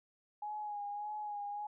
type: tone with vibrato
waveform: sine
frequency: 830.6 Hz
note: G#5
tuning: in tune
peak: -38 dBFS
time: 0.42-1.67 s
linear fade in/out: 5 ms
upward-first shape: sine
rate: 1.7 Hz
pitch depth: 33 cents each way
effects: none